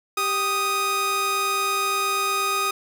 sawtooth tone pair together, 392 / 1244.5 Hz, G4 / D#6, 0 / 0 cents, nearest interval octave + minor sixth, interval 2000 cents, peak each -26 / -18 dBFS, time 0.17-2.71 s, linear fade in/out 5 ms, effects none

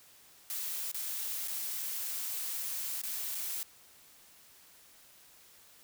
blue noise with dropouts, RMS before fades -37 dBFS, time 0.5-3.63 s, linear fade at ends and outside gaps 0 ms, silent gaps 0.915-0.945 / 1.476-1.482 / 3.016-3.036 / 3.347-3.352 s, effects white hiss -59 dBFS RMS until 5.83 s

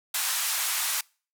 white band-pass noise, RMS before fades -28 dBFS, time 0.14-1.01 s, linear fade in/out 5 ms, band 840 to 14000 Hz, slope 24 dB/octave, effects noise-tail reverb RT60 0.4 s tail -26 dB re dry

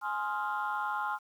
sine chord, F minor seventh, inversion first, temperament just, 838.1 / 1047.7 / 1257.2 / 1396.9 Hz, Ab5 / C6 / Eb6 / F6, +16 / +2 / +18 / 0 cents, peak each -34 / -35 / -39 / -35 dBFS, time 0.01-1.19 s, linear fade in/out 50 ms, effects tanh soft clip ceiling -23 dBFS + 10-bit

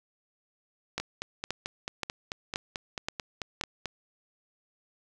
two click trains, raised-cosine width 0.2 ms, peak -13 / -16 dBFS, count 6 / 14, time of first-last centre 0.98-3.612 / 1-3.857 s, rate 1.9 / 4.55 Hz, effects none

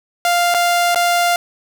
sawtooth tone with dropouts, 698 Hz, F5, 1 cent flat, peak -9 dBFS, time 0.25-1.36 s, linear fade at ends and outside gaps 1 ms, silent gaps 0.541-0.546 / 0.947-0.958 s, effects none

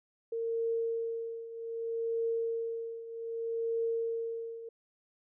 sine tone with tremolo, 458.2 Hz, A#4, 30 cents flat, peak -28 dBFS, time 0.32-4.69 s, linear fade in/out 5 ms, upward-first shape triangle, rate 0.64 Hz, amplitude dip 80%, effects none

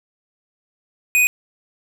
square tone, 2489 Hz, D#7, in tune, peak -13 dBFS, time 1.15-1.27 s, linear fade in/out 0 ms, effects none

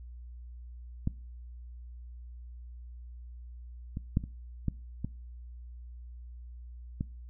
clicks, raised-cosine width 5 ms, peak -16 / -23 / -13 / -28 / -16 / -20 / -19 dBFS, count 7, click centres 1.074 / 3.971 / 4.171 / 4.239 / 4.683 / 5.046 / 7.009 s, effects noise-tail reverb RT60 0.4 s tail -23 dB re dry + added 60 Hz sine -43 dBFS peak until 7.29 s

